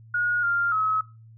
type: tone with pitch steps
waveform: sine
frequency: 1442 / 1396 / 1283 Hz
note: F#6 / F6 / E6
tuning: -45 / -1 / -47 cents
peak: -21 dBFS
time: 0.14-1.01 s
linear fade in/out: 5 ms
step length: 290 ms
effects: noise-tail reverb RT60 0.3 s tail -18 dB re dry + added 112 Hz sine -46 dBFS peak until 1.37 s